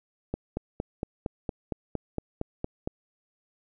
click train, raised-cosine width 2 ms, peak -16 dBFS, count 12, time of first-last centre 0.34-2.875 s, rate 4.34 Hz, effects none

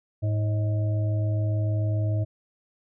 harmonic tone with a mistuned harmonic, 105.6 Hz, G#2, 29 cents sharp, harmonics 1 / 3 / 5 / 6, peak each -22 / -37 / -43 / -36 dBFS, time 0.22-2.25 s, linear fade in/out 20 ms, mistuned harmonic 5, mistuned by +60 cents, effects none

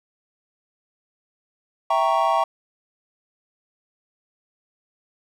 triangle chord, E diminished seventh, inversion none, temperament equal, 659.3 / 784 / 932.3 / 1108.7 Hz, E5 / G5 / Bb5 / Db6, 0 / 0 / 0 / 0 cents, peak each -21 dBFS, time 1.9-2.44 s, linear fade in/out 5 ms, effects none

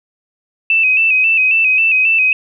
sine tone with vibrato, 2589 Hz, E7, 32 cents flat, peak -9 dBFS, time 0.7-2.33 s, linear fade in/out 2 ms, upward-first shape square, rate 3.7 Hz, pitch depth 45 cents each way, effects none

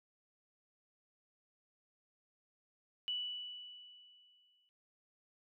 sine tone with exponential decay, 2960 Hz, F#7, in tune, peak -34 dBFS, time 3.08-4.69 s, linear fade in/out 0 ms, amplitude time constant 350 ms, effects none

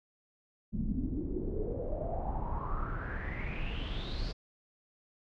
brown noise with low-pass filter sweep, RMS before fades -35 dBFS, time 0.72-4.33 s, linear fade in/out 20 ms, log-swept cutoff 200 to 4800 Hz, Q 8.6, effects none

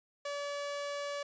sawtooth tone, 573 Hz, D5, 43 cents flat, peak -32 dBFS, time 0.25-1.23 s, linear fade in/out 5 ms, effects resampled to 16000 Hz

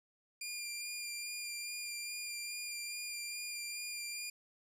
15% pulse tone with vibrato, 2400 Hz, D7, 37 cents sharp, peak -33 dBFS, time 0.41-4.3 s, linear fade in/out 5 ms, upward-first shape sine, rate 2.4 Hz, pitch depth 15 cents each way, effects none

